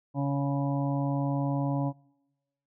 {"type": "harmonic tone", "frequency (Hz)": 140, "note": "C#3", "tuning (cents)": 18, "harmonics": [1, 2, 4, 5, 6, 7], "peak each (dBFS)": [-28, -30, -37, -39, -41, -40], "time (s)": [0.14, 1.93], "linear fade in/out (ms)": 50, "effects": ["noise-tail reverb RT60 1.0 s tail -25 dB re dry"]}